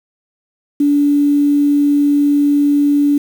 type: tone with quantisation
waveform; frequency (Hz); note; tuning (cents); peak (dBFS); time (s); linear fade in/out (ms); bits
sine; 288.4; D4; -31; -9; 0.8-3.18; 5; 6
effects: none